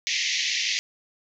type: band-pass noise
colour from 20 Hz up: pink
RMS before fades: -26 dBFS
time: 0.07-0.79 s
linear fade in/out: 0 ms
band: 1900 to 6600 Hz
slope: 96 dB/octave
effects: none